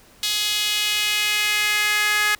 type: tone with high-pass filter sweep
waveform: sawtooth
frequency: 419.4 Hz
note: G#4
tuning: 17 cents sharp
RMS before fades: -21 dBFS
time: 0.23-2.35 s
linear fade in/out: 2 ms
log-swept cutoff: 3600 to 1700 Hz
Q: 2.2
effects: pink hiss -51 dBFS RMS until 2.39 s